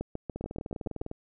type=two click trains; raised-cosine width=2 ms; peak=-23 / -20 dBFS; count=16 / 8; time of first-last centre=0.36-1.114 / 0.01-1.016 s; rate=19.9 / 6.96 Hz; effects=none